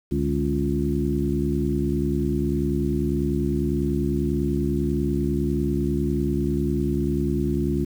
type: harmonic tone with a mistuned harmonic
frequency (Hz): 70.1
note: C#2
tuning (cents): +20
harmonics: 1 / 2 / 3 / 4 / 5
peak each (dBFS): -27 / -27 / -27 / -27 / -27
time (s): 0.11-7.85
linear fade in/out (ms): 10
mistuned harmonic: 2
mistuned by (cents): +100
effects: 8-bit

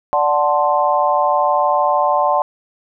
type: chord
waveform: sine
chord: D dominant seventh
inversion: none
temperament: equal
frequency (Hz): 587.3 / 740 / 880 / 1046.5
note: D5 / F#5 / A5 / C6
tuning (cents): 0 / 0 / 0 / 0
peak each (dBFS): -18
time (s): 0.13-2.42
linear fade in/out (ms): 0
effects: none

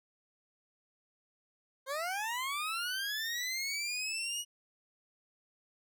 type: linear sweep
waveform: 20% pulse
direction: up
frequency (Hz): 516 to 2924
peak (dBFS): -29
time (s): 1.86-4.45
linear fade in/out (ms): 50
effects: none

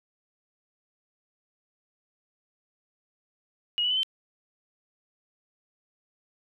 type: tone with pitch steps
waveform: sine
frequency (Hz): 2889 / 2955 / 3022 / 3091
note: F#7 / F#7 / F#7 / G7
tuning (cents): -42 / -3 / +36 / -25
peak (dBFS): -23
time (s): 3.78-4.032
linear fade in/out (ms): 0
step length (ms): 63
effects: none

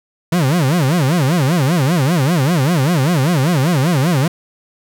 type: tone with vibrato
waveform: 40% pulse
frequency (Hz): 152.7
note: D#3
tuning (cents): -32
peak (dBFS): -11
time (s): 0.32-4.28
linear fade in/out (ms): 5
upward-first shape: sine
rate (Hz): 5.1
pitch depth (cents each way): 300
effects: none

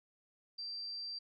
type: tone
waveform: sine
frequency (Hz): 4699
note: D8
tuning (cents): 0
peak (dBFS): -40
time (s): 0.58-1.19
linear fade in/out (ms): 10
effects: none

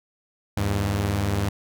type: tone pair together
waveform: sawtooth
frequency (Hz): 80.32 / 101.2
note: E2 / G#2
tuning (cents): -44 / -44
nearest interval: major third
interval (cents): 400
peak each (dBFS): -24 / -19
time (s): 0.57-1.49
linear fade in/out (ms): 5
effects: none

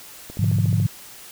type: click train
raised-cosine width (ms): 2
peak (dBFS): -23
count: 8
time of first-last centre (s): 0.3-0.8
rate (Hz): 14
type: chord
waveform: sine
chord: G# diminished seventh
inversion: none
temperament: equal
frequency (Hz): 103.83 / 123.47 / 146.83 / 174.61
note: G#2 / B2 / D3 / F3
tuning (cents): 0 / 0 / 0 / 0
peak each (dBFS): -19 / -24 / -24 / -24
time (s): 0.39-0.87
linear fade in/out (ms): 5
effects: white hiss -42 dBFS RMS until 1.31 s

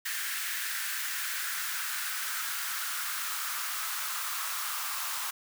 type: noise with high-pass filter sweep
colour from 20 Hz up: white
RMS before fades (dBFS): -34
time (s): 0.05-5.31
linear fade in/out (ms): 10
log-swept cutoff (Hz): 1700 to 1100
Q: 3.4
effects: none

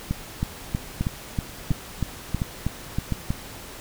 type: two click trains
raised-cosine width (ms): 5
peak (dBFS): -11 / -11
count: 4 / 11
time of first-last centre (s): 1.01-3.123 / 0.11-3.305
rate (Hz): 1.42 / 3.13
effects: pink hiss -40 dBFS RMS until 3.8 s

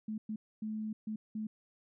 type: tone bursts at uneven times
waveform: sine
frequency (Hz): 216.2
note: A3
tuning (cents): -30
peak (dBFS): -35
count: 5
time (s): 0.08-0.18 / 0.29-0.36 / 0.62-0.93 / 1.07-1.16 / 1.35-1.47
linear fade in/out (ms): 5
effects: none

